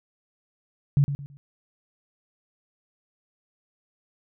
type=tone with echo; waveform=sine; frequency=141.4 Hz; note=C#3; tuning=35 cents sharp; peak=-15 dBFS; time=0.97-1.04 s; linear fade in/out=0 ms; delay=110 ms; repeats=3; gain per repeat=-10 dB; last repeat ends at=1.37 s; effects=none